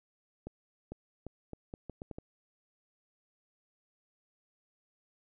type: accelerating click train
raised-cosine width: 2 ms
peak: -28 dBFS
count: 9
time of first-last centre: 0.47-2.185 s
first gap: 450 ms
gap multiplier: 0.77
effects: none